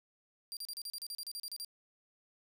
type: tone bursts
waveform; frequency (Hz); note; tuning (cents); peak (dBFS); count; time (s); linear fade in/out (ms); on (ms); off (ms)
sawtooth; 4745; D8; +17; -37; 14; 0.52-1.647; 0; 48; 35
effects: none